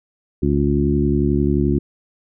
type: harmonic tone with a mistuned harmonic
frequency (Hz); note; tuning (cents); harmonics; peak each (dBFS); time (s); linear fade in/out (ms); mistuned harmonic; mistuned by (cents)
71.3; C#2; +49; 1 / 2 / 3 / 4 / 5; -21 / -21 / -21 / -21 / -21; 0.42-1.79; 10; 1; -23
effects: none